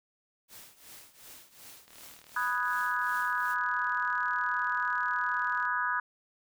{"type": "noise with tremolo", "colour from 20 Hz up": "white", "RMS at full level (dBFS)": -48, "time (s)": [0.48, 3.56], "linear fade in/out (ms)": 50, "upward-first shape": "triangle", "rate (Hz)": 2.7, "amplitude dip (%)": 85}
{"type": "click train", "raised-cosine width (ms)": 0.2, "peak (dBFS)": -36, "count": 147, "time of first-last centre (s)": [1.88, 5.653], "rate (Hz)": 38.7}
{"type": "chord", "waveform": "sine", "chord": "G# minor seventh", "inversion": "first", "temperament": "equal", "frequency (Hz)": [987.8, 1244.5, 1480, 1661.2], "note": ["B5", "D#6", "F#6", "G#6"], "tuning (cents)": [0, 0, 0, 0], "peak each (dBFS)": -33, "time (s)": [2.36, 6], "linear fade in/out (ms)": 5}
{"effects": []}